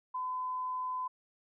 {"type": "tone", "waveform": "sine", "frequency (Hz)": 1014, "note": "B5", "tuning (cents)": 45, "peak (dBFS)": -33, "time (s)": [0.14, 1.08], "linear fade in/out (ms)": 10, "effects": []}